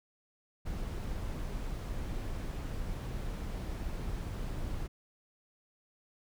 brown noise, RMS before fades -37 dBFS, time 0.65-4.88 s, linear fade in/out 20 ms, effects none

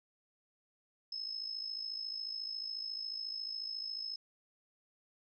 sine tone with amplitude modulation, 5190 Hz, E8, 28 cents flat, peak -35 dBFS, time 1.12-4.16 s, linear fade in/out 5 ms, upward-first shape sine, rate 54.1 Hz, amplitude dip 70%, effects none

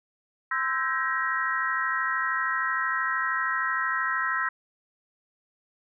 sine tone cluster, 1037 / 1320 / 1569 / 1642 / 1895 Hz, C6 / E6 / G6 / G#6 / A#6, -16 / +2 / +1 / -20 / +28 cents, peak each -32 / -29 / -32 / -35 / -29 dBFS, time 0.51-4.49 s, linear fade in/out 5 ms, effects none

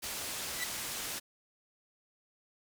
white low-pass noise, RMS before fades -39 dBFS, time 0.02-1.2 s, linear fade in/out 20 ms, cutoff 11000 Hz, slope 12 dB/octave
35% pulse tone with exponential growth, 1972 Hz, B6, 3 cents flat, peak -29 dBFS, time 0.51-0.64 s, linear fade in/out 5 ms, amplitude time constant 27 ms
effects none

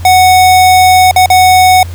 square tone with dropouts, 740 Hz, F#5, in tune, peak -3 dBFS, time 0.05-1.83 s, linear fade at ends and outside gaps 2 ms, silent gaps 1.112-1.161 / 1.26-1.301 s, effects added 87 Hz sine -19 dBFS peak until 1.94 s + pink hiss -34 dBFS RMS until 1.94 s

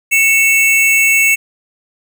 square tone pair together, 2217 / 2670 Hz, C#7 / E7, 0 / +22 cents, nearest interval minor third, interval 322 cents, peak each -12 dBFS, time 0.11-1.36 s, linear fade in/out 20 ms, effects 8-bit

